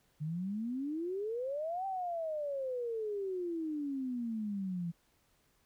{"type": "exponential two-way sweep", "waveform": "sine", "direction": "up then down", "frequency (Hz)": [146.83, 784, 166.4], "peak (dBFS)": -34, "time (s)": [0.2, 4.92], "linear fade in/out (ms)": 20, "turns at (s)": 1.86, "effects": ["pink hiss -72 dBFS RMS until 5.65 s"]}